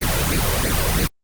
pink noise with flanger, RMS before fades -19 dBFS, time 0.01-1.08 s, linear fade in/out 20 ms, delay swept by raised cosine 0.45 to 2.05 ms, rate 3 Hz, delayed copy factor +0.7, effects Opus 24 kbps

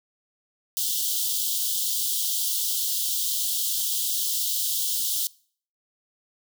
white high-pass noise, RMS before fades -26 dBFS, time 0.77-5.27 s, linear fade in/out 0 ms, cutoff 3000 Hz, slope 96 dB/octave, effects noise-tail reverb RT60 0.5 s tail -23 dB re dry

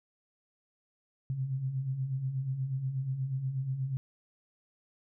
sine beating tone pair, 126.2 / 134.5 Hz, B2 / C3, +38 / +48 cents, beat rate 8.3 Hz, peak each -39 / -31 dBFS, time 1.3-3.97 s, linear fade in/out 0 ms, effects none

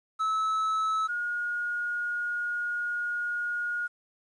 triangle / sine tone pair in turn, 1300 / 1435.8 Hz, E6 / F6, -24 / +48 cents, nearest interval major second, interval 172 cents, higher second, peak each -23 / -28 dBFS, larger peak first, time 0.19-1.08 / 1.08-3.88 s, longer second, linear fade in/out 20 ms, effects resampled to 22050 Hz + 10-bit

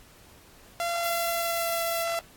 sawtooth tone with pitch glide, 685 to 673.6 Hz, F5 to E5, -34 to +37 cents, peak -23 dBFS, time 0.8-2.19 s, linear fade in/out 0 ms, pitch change -29 cents, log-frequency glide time 0.9-1.86 s
violet noise, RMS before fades -34 dBFS, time 1.03-2.04 s, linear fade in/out 10 ms
effects pink hiss -54 dBFS RMS until 2.36 s + AAC 64 kbps

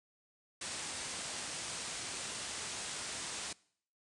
white low-pass noise, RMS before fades -42 dBFS, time 0.61-3.53 s, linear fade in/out 5 ms, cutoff 9500 Hz, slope 96 dB/octave, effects noise-tail reverb RT60 0.6 s tail -23 dB re dry + high-pass 60 Hz 12 dB/octave

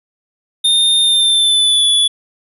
square tone with pitch glide, 3639 to 3437 Hz, A#7 to A7, -42 to -41 cents, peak -10 dBFS, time 0.64-2.08 s, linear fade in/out 10 ms, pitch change -99 cents, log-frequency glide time 1.02-1.88 s, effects resampled to 32000 Hz

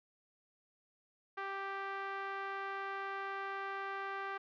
5% pulse tone with low-pass filter, 392 Hz, G4, in tune, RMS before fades -41 dBFS, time 1.37-4.38 s, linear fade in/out 10 ms, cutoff 1400 Hz, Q 1.6, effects none

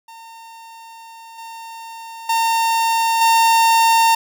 45% pulse tone with level steps, 911 Hz, A#5, 40 cents flat, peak -37 / -32 / -15 / -11 dBFS, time 0.08-4.15 s, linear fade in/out 5 ms, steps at 1.38 / 2.29 / 3.21 s, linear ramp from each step 5 ms, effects none

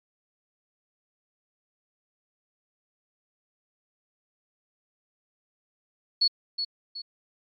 sine tone with echo, 4389 Hz, C#8, 18 cents flat, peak -18 dBFS, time 6.21-6.28 s, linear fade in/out 10 ms, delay 370 ms, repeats 2, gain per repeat -8 dB, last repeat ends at 7.02 s, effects MP3 48 kbps

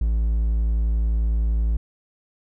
triangle tone, 55.5 Hz, A1, 16 cents sharp, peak -16 dBFS, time 0.01-1.77 s, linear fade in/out 5 ms, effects none

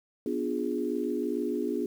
sine chord, B diminished seventh, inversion none, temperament equal with one note detuned, 246.9 / 293.7 / 353.1 / 415.3 Hz, B3 / D4 / F4 / Ab4, 0 / 0 / +19 / 0 cents, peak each -33 dBFS, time 0.26-1.86 s, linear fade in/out 2 ms, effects 9-bit

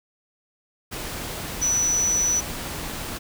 sine tone in noise, 5940 Hz, F#8, 6 cents sharp, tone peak -19 dBFS, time 1.61-2.41 s, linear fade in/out 20 ms, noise pink, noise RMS -32 dBFS, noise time 0.91-3.19 s, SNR +10 dB, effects none

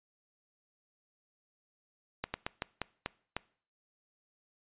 slowing click train, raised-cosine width 0.3 ms, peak -17 dBFS, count 7, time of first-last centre 2.24-3.366 s, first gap 100 ms, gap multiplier 1.25, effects noise-tail reverb RT60 0.5 s tail -22 dB re dry + resampled to 8000 Hz

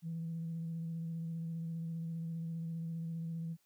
sine tone with vibrato, 164.81 Hz, E3, in tune, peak -36 dBFS, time 0.02-3.57 s, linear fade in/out 50 ms, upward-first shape square, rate 15 Hz, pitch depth 16 cents each way, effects tanh soft clip ceiling -33 dBFS + white hiss -75 dBFS RMS until 3.65 s

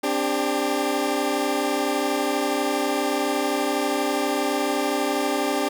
20% pulse chord, C suspended second, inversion none, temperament equal with one note detuned, 261.6 / 293.7 / 398.8 Hz, C4 / D4 / G4, 0 / 0 / +30 cents, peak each -23 / -20 / -21 dBFS, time 0.03-5.69 s, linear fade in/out 10 ms, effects none

